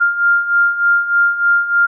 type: beating tone pair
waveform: sine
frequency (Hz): 1398 / 1401.3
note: F6 / F6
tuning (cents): +1 / +5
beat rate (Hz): 3.3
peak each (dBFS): -17 / -12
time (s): 0-1.87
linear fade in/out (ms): 20
effects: none